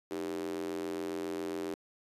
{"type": "tone with high-pass filter", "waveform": "square", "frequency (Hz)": 43.65, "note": "F1", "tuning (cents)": 0, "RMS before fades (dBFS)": -37, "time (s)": [0.11, 1.74], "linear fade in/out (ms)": 0, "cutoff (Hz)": 350, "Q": 7.3, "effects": ["resampled to 32000 Hz"]}